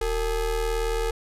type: ring-modulated tone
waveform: square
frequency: 207.7 Hz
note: G#3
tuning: in tune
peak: -21 dBFS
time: 0.01-1.11 s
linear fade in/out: 5 ms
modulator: 247 Hz
effects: resampled to 32000 Hz